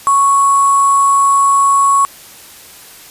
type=tone with sample-and-hold; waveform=sine; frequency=1108.7 Hz; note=C#6; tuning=in tune; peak=-7 dBFS; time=0.07-2.05 s; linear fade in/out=0 ms; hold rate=8820 Hz; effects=white hiss -37 dBFS RMS until 3.1 s + resampled to 32000 Hz